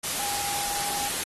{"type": "tone in noise", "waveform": "sine", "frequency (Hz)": 812, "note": "G#5", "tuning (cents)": -39, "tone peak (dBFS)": -33, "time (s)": [0.19, 1.09], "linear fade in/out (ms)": 10, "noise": "white", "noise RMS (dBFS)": -29, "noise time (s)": [0.03, 1.24], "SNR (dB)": -7, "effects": ["AAC 32 kbps"]}